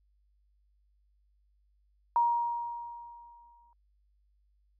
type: tone with exponential decay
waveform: sine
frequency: 945 Hz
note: A#5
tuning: 23 cents sharp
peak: -21 dBFS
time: 2.16-3.73 s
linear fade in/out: 1 ms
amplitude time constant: 340 ms
effects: added 50 Hz sine -66 dBFS peak until 4.79 s